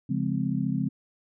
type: chord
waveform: sine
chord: Db major seventh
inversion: none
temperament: just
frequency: 138.59 / 173.24 / 207.9 / 259.9 Hz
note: Db3 / F3 / Ab3 / C4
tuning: 0 / -14 / +2 / -11 cents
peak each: -30 dBFS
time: 0.09-0.89 s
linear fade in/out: 10 ms
effects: none